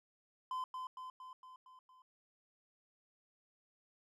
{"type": "tone with echo", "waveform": "triangle", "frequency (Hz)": 1024, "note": "C6", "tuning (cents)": -38, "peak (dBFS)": -35, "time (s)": [0.51, 0.64], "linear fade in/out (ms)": 2, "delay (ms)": 230, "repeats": 6, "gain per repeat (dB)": -4, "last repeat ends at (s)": 2.02, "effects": []}